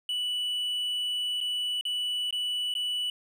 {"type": "tone with dropouts", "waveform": "triangle", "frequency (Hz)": 2960, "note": "F#7", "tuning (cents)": 0, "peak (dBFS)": -26, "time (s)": [0.09, 3.1], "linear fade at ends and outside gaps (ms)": 2, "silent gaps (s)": [[1.405, 1.411], [1.811, 1.852], [2.308, 2.326], [2.74, 2.751]], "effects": []}